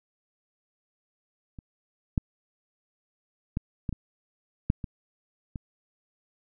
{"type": "clicks", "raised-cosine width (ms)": 5, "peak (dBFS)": [-29, -11, -15, -17, -21, -9, -21, -22], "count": 8, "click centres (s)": [1.588, 2.178, 3.571, 3.892, 3.927, 4.701, 4.842, 5.558], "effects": []}